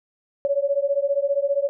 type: beating tone pair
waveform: sine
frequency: 554.4 / 569.4 Hz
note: C#5 / C#5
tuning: 0 / +46 cents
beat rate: 15 Hz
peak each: -22 dBFS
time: 0.45-1.69 s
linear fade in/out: 0 ms
effects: none